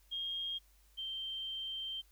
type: tone pair in turn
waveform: sine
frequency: 3237 / 3138 Hz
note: G#7 / G7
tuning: -45 / +1 cents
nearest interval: minor second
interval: 54 cents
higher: first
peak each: -36 / -38 dBFS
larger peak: first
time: 0.11-0.59 / 0.97-2.02 s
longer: second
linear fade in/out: 20 ms
effects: added 50 Hz sine -64 dBFS peak until 2.11 s + white hiss -70 dBFS RMS until 2.11 s